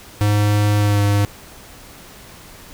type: tone with pitch glide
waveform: square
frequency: 103.83 to 101.93 Hz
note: G#2 to G#2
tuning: 0 to -32 cents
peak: -14 dBFS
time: 0.21-1.25 s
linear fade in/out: 0 ms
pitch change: -32 cents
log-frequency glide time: 0.79-1.02 s
effects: pink hiss -41 dBFS RMS until 2.73 s